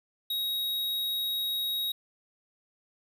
square tone, 3793 Hz, A#7, 29 cents sharp, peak -29 dBFS, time 0.3-1.92 s, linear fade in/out 5 ms, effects none

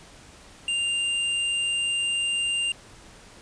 square tone, 2794 Hz, F7, in tune, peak -24 dBFS, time 0.68-2.72 s, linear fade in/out 2 ms, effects pink hiss -49 dBFS RMS until 3.41 s + resampled to 22050 Hz

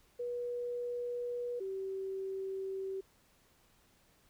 sine tone pair in turn, 484.8 / 384.8 Hz, B4 / G4, -32 / -32 cents, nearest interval major third, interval 400 cents, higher first, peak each -35 / -36 dBFS, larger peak first, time 0.19-1.6 / 1.6-3.01 s, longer neither, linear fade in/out 10 ms, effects pink hiss -68 dBFS RMS until 4.29 s

